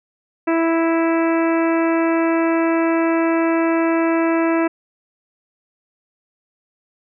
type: harmonic tone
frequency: 329.6 Hz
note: E4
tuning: in tune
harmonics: 1 / 2 / 3 / 4 / 5 / 6 / 7 / 8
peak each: -16 / -22 / -26 / -28 / -30 / -32 / -33 / -34 dBFS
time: 0.47-4.68 s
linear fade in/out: 10 ms
effects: none